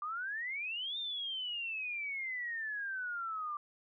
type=exponential two-way sweep; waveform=sine; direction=up then down; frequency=1174.7 to 3662 to 1174.7 Hz; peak=-36 dBFS; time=0.02-3.57 s; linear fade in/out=2 ms; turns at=0.98 s; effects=none